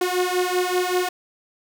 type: beating tone pair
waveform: sawtooth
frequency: 359.9 / 365.1 Hz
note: F#4 / F#4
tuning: -48 / -23 cents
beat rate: 5.2 Hz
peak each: -19 dBFS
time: 0.01-1.09 s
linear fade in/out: 5 ms
effects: none